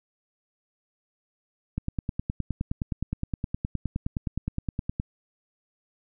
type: click train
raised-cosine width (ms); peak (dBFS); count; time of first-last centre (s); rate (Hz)
5; -15; 32; 1.78-4.999; 9.63
effects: none